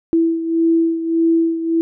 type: beating tone pair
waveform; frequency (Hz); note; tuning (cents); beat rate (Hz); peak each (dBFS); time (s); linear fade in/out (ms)
sine; 329.6 / 331.3; E4 / E4; 0 / +9; 1.7; -14 / -20; 0.13-1.81; 0
effects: none